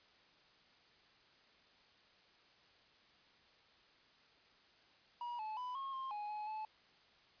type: tone with pitch steps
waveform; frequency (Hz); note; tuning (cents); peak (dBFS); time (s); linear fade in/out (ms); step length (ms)
triangle; 960 / 865 / 997 / 1083 / 1061 / 834 / 845 / 865; B5 / A5 / B5 / C#6 / C6 / G#5 / G#5 / A5; -49 / -30 / +16 / -41 / +24 / +7 / +30 / -30; -39; 5.21-6.65; 2; 180
effects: white hiss -67 dBFS RMS until 7.4 s + resampled to 11025 Hz